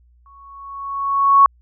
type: tone with exponential growth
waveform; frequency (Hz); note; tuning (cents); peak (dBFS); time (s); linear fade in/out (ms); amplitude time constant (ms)
sine; 1109; C#6; 0; -5; 0.26-1.46; 1; 260
effects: added 60 Hz sine -50 dBFS peak until 1.61 s